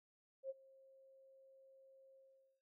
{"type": "tone with ADSR envelope", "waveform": "sine", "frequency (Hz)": 535, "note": "C5", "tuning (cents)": 38, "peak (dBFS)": -40, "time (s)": [0.43, 2.62], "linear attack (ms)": 67, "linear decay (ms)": 30, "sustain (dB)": -23, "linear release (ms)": 460, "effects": []}